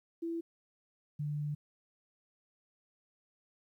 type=tone pair in turn; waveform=sine; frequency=333.6 / 147.87 Hz; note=E4 / D3; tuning=+21 / +12 cents; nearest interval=octave + major second; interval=1409 cents; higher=first; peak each=-34 / -33 dBFS; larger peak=second; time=0.22-0.41 / 1.19-1.55 s; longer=second; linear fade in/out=10 ms; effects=12-bit